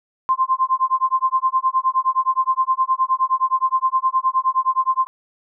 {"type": "tone with tremolo", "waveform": "sine", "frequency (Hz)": 1046.5, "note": "C6", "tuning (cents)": 0, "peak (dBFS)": -12, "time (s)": [0.29, 5.07], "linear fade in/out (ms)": 0, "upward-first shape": "sine", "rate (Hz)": 9.6, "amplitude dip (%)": 100, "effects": []}